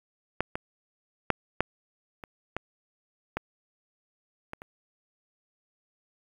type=clicks; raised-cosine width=0.5 ms; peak=-10 / -16 / -6 / -8 / -25 / -15 / -14 / -21 / -27 dBFS; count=9; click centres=0.406 / 0.555 / 1.303 / 1.606 / 2.238 / 2.566 / 3.37 / 4.534 / 4.619 s; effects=8-bit